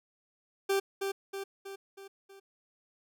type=tone with echo; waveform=40% pulse; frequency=392 Hz; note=G4; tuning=in tune; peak=-25 dBFS; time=0.69-0.8 s; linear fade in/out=10 ms; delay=320 ms; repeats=5; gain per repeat=-5 dB; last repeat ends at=2.4 s; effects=none